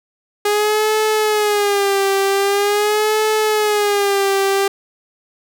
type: tone with vibrato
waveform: sawtooth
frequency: 411.5 Hz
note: G#4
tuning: 16 cents flat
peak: -10 dBFS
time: 0.45-4.68 s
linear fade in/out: 5 ms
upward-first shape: sine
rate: 0.44 Hz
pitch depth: 86 cents each way
effects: none